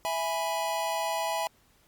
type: chord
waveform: square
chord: E major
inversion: none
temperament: equal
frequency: 659.3 / 830.6 / 987.8 Hz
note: E5 / G#5 / B5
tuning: 0 / 0 / 0 cents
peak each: -33 / -33 / -34 dBFS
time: 0.05-1.47 s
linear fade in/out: 0 ms
effects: pink hiss -64 dBFS RMS until 1.87 s + Opus 48 kbps